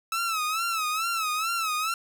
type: tone with vibrato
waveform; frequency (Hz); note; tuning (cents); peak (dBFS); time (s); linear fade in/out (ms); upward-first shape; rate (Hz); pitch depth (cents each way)
sawtooth; 1303; E6; -20; -22; 0.12-1.94; 2; sine; 2.3; 100
effects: none